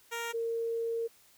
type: tone pair in turn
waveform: 10% pulse / sine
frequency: 466.2 / 459.8 Hz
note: A#4 / A#4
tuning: 0 / -24 cents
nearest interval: unison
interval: 24 cents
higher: first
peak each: -26 / -30 dBFS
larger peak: first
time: 0.11-0.33 / 0.33-1.08 s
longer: second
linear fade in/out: 20 ms
effects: white hiss -62 dBFS RMS until 1.37 s